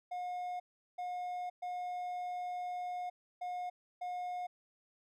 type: tone bursts at uneven times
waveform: triangle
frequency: 719 Hz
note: F#5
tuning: 50 cents flat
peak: -35 dBFS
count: 5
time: 0.11-0.6 / 0.98-1.5 / 1.62-3.1 / 3.41-3.7 / 4.01-4.47 s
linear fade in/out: 10 ms
effects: none